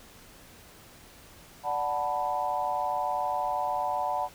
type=chord; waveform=sine; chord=B minor seventh; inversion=first; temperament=equal; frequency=587.3 / 740 / 880 / 987.8 Hz; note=D5 / F#5 / A5 / B5; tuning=0 / 0 / 0 / 0 cents; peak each=-35 / -30 / -32 / -33 dBFS; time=1.63-4.29 s; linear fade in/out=50 ms; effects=pink hiss -52 dBFS RMS until 4.34 s